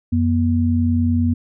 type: tone pair together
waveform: sine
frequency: 90 / 240.3 Hz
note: F#2 / B3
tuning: -47 / -47 cents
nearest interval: octave + perfect fourth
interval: 1700 cents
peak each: -17 dBFS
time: 0.12-1.34 s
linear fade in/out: 10 ms
effects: none